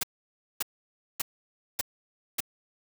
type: noise bursts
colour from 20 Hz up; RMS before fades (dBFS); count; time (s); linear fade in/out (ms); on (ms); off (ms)
white; -28; 5; 0.01-2.405; 5; 23; 570
effects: none